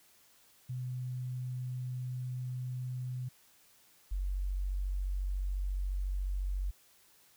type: tone pair in turn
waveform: sine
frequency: 126.3 / 47.08 Hz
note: B2 / F#1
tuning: +39 / +31 cents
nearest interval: octave + perfect fourth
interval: 1708 cents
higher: first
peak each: -35 / -31 dBFS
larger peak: second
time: 0.69-3.29 / 4.11-6.71 s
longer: neither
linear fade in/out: 10 ms
effects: white hiss -64 dBFS RMS until 7.36 s